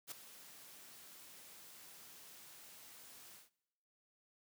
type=noise with ADSR envelope; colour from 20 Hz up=white; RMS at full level=-44 dBFS; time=0.07-3.5 s; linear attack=47 ms; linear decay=4 ms; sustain=-13 dB; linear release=150 ms; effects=noise-tail reverb RT60 1.0 s tail -23 dB re dry + high-pass 100 Hz 12 dB/octave